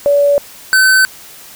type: tone pair in turn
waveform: sine / square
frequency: 572 / 1527.1 Hz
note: D5 / G6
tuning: -46 / -46 cents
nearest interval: octave + perfect fourth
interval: 1700 cents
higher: second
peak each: -7 dBFS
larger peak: neither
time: 0.06-0.38 / 0.73-1.05 s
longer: neither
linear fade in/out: 0 ms
effects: white hiss -36 dBFS RMS until 1.55 s